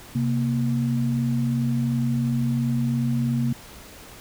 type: tone pair together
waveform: sine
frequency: 131.55 / 234.4 Hz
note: C3 / A#3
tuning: +10 / +10 cents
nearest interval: minor seventh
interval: 1000 cents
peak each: -23 dBFS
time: 0.15-3.53 s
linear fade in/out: 5 ms
effects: pink hiss -44 dBFS RMS until 4.2 s